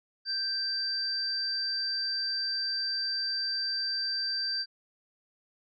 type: tone pair together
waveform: sine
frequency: 1568 / 4684 Hz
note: G6 / D8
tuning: 0 / -5 cents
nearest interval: octave + perfect fifth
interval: 1895 cents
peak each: -38 / -29 dBFS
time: 0.25-4.66 s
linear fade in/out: 50 ms
effects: none